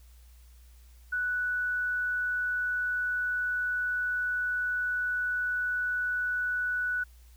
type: tone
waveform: sine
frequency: 1480 Hz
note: F#6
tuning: in tune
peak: -27 dBFS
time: 1.12-7.04 s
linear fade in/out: 10 ms
effects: added 60 Hz sine -51 dBFS peak until 7.36 s + white hiss -64 dBFS RMS until 7.36 s